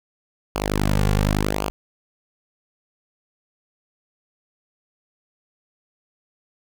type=tone with flanger; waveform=sawtooth; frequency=50.8 Hz; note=G#1; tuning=38 cents flat; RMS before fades=-21 dBFS; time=0.55-1.7 s; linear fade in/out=0 ms; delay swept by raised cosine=0.52 to 3.22 ms; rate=0.91 Hz; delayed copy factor=-0.8; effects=none